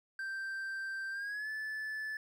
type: tone with pitch glide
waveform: triangle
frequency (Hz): 1568 to 1739.8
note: G6 to A6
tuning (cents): 0 to -20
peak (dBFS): -35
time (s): 0.19-2.17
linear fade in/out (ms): 2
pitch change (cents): +180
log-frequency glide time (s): 1.11-1.49
effects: none